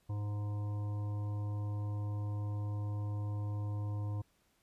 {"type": "harmonic tone", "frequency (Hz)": 103.5, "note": "G#2", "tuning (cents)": -5, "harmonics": [1, 3, 5, 7, 9, 10], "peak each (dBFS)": [-34, -49, -54, -58, -56, -58], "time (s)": [0.09, 4.22], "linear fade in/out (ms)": 10, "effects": ["pink hiss -73 dBFS RMS until 4.62 s", "resampled to 32000 Hz"]}